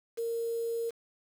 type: tone with quantisation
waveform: sine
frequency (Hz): 462.3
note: A#4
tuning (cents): -14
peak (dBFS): -30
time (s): 0.17-0.91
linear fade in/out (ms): 20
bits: 8
effects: none